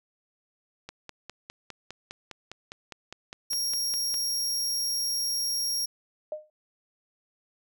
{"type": "click train", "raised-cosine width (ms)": 0.2, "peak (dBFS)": -22, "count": 17, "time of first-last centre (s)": [0.89, 4.142], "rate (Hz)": 4.92}
{"type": "tone", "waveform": "sawtooth", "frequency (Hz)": 5590, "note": "F8", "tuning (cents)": 1, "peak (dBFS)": -24, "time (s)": [3.5, 5.86], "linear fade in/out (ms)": 10}
{"type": "tone with exponential decay", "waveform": "sine", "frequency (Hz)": 612, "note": "D#5", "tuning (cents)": -29, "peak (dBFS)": -27, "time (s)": [6.32, 6.5], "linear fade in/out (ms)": 2, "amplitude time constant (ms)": 38}
{"effects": []}